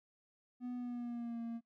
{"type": "tone with pitch glide", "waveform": "triangle", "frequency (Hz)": [246.9, 231.7], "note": ["B3", "A#3"], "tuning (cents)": [0, -10], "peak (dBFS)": -37, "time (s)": [0.6, 1.61], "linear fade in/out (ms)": 50, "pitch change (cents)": -110, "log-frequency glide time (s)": [0.75, 1.41], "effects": ["noise-tail reverb RT60 0.1 s tail -25 dB re dry"]}